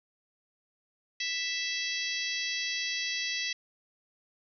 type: harmonic tone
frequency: 659.3 Hz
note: E5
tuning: in tune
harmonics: 3 / 4 / 5 / 6 / 7 / 8 / 9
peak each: -36 / -37 / -38 / -39 / -39 / -40 / -41 dBFS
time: 1.2-3.53 s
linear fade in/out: 5 ms
effects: none